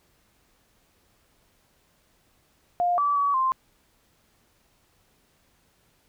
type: tone with pitch steps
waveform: sine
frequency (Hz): 706 / 1154 / 1136 / 1048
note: F5 / D6 / C#6 / C6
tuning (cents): +19 / -31 / +42 / +2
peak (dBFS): -20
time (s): 2.8-3.52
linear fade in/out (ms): 0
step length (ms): 180
effects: pink hiss -65 dBFS RMS until 6.08 s